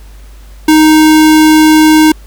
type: tone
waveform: square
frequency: 311.1 Hz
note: D#4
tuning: in tune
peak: -3 dBFS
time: 0.68-2.12 s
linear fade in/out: 5 ms
effects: added 50 Hz sine -30 dBFS peak until 2.26 s + pink hiss -43 dBFS RMS until 2.26 s